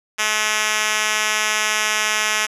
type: tone with band-pass filter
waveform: 5% pulse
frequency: 214.3 Hz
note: A3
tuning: 45 cents flat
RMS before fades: -20 dBFS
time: 0.18-2.47 s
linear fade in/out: 20 ms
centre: 4400 Hz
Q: 0.61
effects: resampled to 32000 Hz